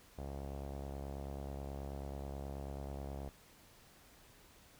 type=tone with low-pass filter; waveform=sawtooth; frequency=69.3 Hz; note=C#2; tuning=in tune; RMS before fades=-44 dBFS; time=0.18-3.29 s; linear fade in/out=0 ms; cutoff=690 Hz; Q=2.4; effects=pink hiss -62 dBFS RMS until 4.79 s